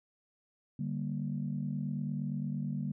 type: chord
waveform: sine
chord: G minor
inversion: second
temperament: just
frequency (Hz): 147 / 196 / 235.2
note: D3 / G3 / Bb3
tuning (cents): +2 / 0 / +16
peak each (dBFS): -35 / -37 / -38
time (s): 0.79-2.92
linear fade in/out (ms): 5
effects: tanh soft clip ceiling -23 dBFS